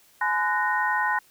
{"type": "tone cluster", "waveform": "sine", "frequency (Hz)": [845, 1016, 1481, 1854], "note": ["G#5", "B5", "F#6", "A#6"], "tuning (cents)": [30, 49, 1, -10], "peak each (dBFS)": -27, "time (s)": [0.21, 1.19], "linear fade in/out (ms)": 5, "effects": ["white hiss -58 dBFS RMS until 1.3 s"]}